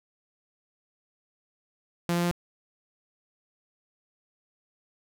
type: tone with pitch steps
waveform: sawtooth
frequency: 172.3 / 173.3 / 174.3 Hz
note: F3 / F3 / F3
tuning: -23 / -13 / -3 cents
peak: -20 dBFS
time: 2.09-2.312 s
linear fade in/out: 0 ms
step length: 74 ms
effects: none